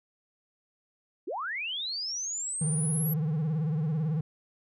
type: linear sweep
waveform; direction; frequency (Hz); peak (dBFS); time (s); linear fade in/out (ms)
sine; up; 280.5 to 11840; -31; 1.27-3.14; 10
type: tone with vibrato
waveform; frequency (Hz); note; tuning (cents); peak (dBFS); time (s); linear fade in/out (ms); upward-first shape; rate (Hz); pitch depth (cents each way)
triangle; 155.56; D#3; 0; -24; 2.61-4.21; 5; sine; 18; 120
effects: none